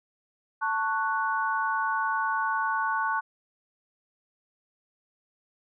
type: chord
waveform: sine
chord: F# minor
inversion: first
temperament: just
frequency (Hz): 888 / 1110 / 1480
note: A5 / C#6 / F#6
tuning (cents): +16 / +2 / 0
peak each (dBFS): -29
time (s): 0.61-3.21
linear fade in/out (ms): 20
effects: none